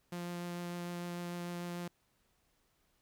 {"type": "tone with vibrato", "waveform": "sawtooth", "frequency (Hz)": 174.61, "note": "F3", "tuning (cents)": 0, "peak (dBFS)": -35, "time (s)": [0.12, 1.88], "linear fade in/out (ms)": 5, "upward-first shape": "sine", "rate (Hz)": 6.7, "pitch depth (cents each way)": 8, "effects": ["pink hiss -75 dBFS RMS until 3.01 s"]}